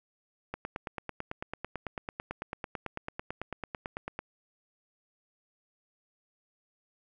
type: click train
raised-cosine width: 0.5 ms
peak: -20 dBFS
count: 34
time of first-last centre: 0.54-4.19 s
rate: 9.04 Hz
effects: none